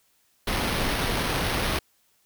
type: noise with sample-and-hold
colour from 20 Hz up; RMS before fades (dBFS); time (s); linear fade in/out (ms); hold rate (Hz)
pink; -26; 0.47-1.79; 5; 7350
effects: white hiss -66 dBFS RMS until 2.25 s